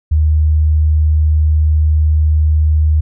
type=tone; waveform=sine; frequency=77 Hz; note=D#2; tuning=17 cents flat; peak=-8 dBFS; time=0.11-3.01 s; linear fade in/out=10 ms; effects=none